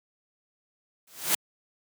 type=noise with exponential growth; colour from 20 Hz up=white; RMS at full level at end=-20 dBFS; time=1.07-1.35 s; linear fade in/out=5 ms; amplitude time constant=60 ms; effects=high-pass 150 Hz 12 dB/octave